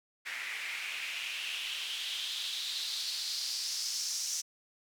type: noise with band-pass filter sweep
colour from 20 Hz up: white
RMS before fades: -37 dBFS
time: 0.25-4.42 s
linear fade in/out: 20 ms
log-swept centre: 2000 to 6000 Hz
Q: 3.9
effects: none